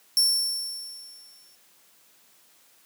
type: tone with exponential decay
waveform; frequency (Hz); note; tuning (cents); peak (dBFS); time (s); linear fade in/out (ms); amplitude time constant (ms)
sawtooth; 5430; F8; -50; -14; 0.17-1.55; 1; 300
effects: white hiss -59 dBFS RMS until 2.85 s + high-pass 150 Hz 12 dB/octave